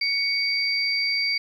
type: tone pair together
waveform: sine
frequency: 2232 / 4679 Hz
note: C#7 / D8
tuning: +11 / -7 cents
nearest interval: octave + minor second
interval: 1282 cents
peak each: -24 dBFS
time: 0.01-1.38 s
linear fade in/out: 5 ms
effects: 9-bit